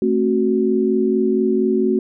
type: chord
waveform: sine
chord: F# diminished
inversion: first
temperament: just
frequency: 222 / 266.4 / 370 Hz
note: A3 / C4 / F#4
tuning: +16 / +31 / 0 cents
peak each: -19 / -21 / -17 dBFS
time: 0.02-1.99 s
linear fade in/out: 2 ms
effects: none